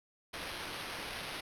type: noise with sample-and-hold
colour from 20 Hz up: blue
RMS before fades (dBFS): -42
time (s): 0.33-1.41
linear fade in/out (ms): 10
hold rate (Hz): 7350
effects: low-pass 12000 Hz 12 dB/octave